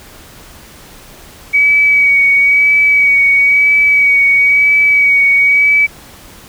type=tone with vibrato; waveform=sine; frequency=2266 Hz; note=C#7; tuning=37 cents sharp; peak=-6 dBFS; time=1.53-5.87 s; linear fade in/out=20 ms; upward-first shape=sine; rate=1 Hz; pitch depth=22 cents each way; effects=pink hiss -37 dBFS RMS until 6.48 s